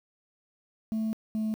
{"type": "tone pair in turn", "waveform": "sine", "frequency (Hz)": [220, 217.6], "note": ["A3", "A3"], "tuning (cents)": [0, -19], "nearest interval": "unison", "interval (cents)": 19, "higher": "first", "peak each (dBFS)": -24, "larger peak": "neither", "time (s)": [[0.92, 1.13], [1.35, 1.54]], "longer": "first", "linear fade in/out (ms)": 0, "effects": ["tanh soft clip ceiling -26 dBFS", "9-bit"]}